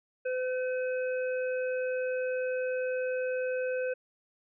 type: harmonic tone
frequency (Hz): 509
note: C5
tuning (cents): -48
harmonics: 1 / 3 / 5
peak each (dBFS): -29 / -39 / -43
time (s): 0.25-3.94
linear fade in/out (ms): 10
effects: none